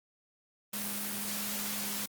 sine tone in noise, 206.1 Hz, G#3, 13 cents flat, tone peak -42 dBFS, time 0.73-2.06 s, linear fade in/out 5 ms, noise white, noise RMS -36 dBFS, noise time 0.73-2.06 s, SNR -9 dB, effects high-pass 100 Hz 12 dB/octave + Opus 32 kbps

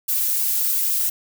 violet noise with flanger, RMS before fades -21 dBFS, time 0.08-1.1 s, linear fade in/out 10 ms, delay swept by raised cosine 1.6 to 3.2 ms, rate 2.9 Hz, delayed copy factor -1, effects none

